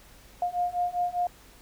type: beating tone pair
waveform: sine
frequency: 707 / 712 Hz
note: F5 / F5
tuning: +21 / +33 cents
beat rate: 5 Hz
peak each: -29 / -28 dBFS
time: 0.42-1.27 s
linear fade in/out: 2 ms
effects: added 50 Hz sine -56 dBFS peak until 1.61 s + pink hiss -54 dBFS RMS until 1.61 s